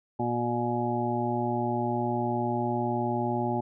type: harmonic tone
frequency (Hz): 119.9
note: A#2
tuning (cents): +49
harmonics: 1 / 2 / 3 / 5 / 6 / 7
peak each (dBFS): -33 / -31 / -32 / -36 / -36 / -31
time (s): 0.19-3.61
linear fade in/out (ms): 10
effects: none